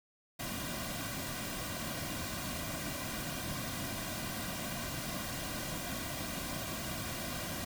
pink noise with comb filter, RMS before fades -39 dBFS, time 0.39-7.65 s, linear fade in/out 10 ms, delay 2.3 ms, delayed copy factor -0.7, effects none

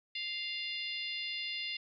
harmonic tone with a mistuned harmonic, 698.5 Hz, F5, in tune, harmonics 3 / 4 / 5 / 6 / 7, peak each -42 / -40 / -42 / -45 / -45 dBFS, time 0.15-1.77 s, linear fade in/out 5 ms, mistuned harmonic 5, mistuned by +16 cents, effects none

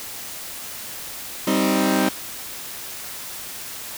sawtooth chord, C minor, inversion second, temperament equal with one note detuned, 196 / 261.6 / 313.8 Hz, G3 / C4 / Eb4, 0 / 0 / +15 cents, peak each -18 dBFS, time 1.47-2.09 s, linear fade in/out 5 ms, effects white hiss -34 dBFS RMS until 3.97 s

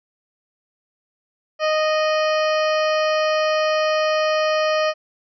harmonic tone with a mistuned harmonic, 620 Hz, D#5, 6 cents flat, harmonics 1 / 2 / 3 / 4 / 5 / 7 / 8 / 9, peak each -18 / -24 / -28 / -30 / -32 / -35 / -36 / -37 dBFS, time 1.59-4.94 s, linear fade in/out 50 ms, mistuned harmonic 5, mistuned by -26 cents, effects none

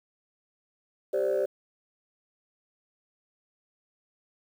sine chord, G suspended fourth, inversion none, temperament just, 392 / 522.7 / 588 Hz, G4 / C5 / D5, 0 / -2 / +2 cents, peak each -27 dBFS, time 1.13-1.46 s, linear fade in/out 10 ms, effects tanh soft clip ceiling -19 dBFS + 9-bit

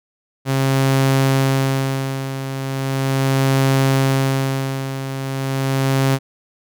sawtooth tone with tremolo, 134.7 Hz, C#3, 49 cents flat, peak -9 dBFS, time 0.45-6.19 s, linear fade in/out 50 ms, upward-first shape sine, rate 0.38 Hz, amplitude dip 70%, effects none

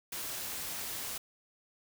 white noise, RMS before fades -39 dBFS, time 0.12-1.18 s, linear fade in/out 5 ms, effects none

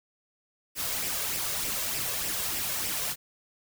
white noise with flanger, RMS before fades -31 dBFS, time 0.75-3.16 s, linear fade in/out 50 ms, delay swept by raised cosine 0.37 to 1.87 ms, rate 3.3 Hz, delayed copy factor +0.5, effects none

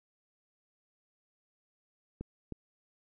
clicks, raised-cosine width 3 ms, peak -26 dBFS, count 2, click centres 2.21 / 2.523 s, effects none

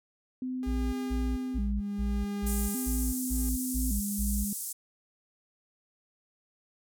sine tone with vibrato, 227.8 Hz, A#3, 40 cents flat, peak -31 dBFS, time 0.42-4.53 s, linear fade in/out 2 ms, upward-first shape square, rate 0.43 Hz, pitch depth 200 cents each way
sawtooth tone with tremolo, 405.5 Hz, G#4, 41 cents flat, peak -35 dBFS, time 0.63-3.49 s, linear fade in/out 0 ms, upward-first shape triangle, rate 0.67 Hz, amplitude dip 100%
sine tone bursts, 57.5 Hz, A#1, 23 cents flat, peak -28 dBFS, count 9, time 0.66-4.45 s, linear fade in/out 20 ms, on 270 ms, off 170 ms
pink band-pass noise, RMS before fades -37 dBFS, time 2.46-4.73 s, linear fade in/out 10 ms, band 7700 to 14000 Hz, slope 24 dB/octave
effects none

